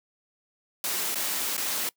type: noise with dropouts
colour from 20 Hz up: white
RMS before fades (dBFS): -29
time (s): 0.84-1.89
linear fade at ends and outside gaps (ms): 1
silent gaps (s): 1.145-1.156 / 1.567-1.578
effects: noise-tail reverb RT60 0.1 s tail -23 dB re dry + high-pass 200 Hz 12 dB/octave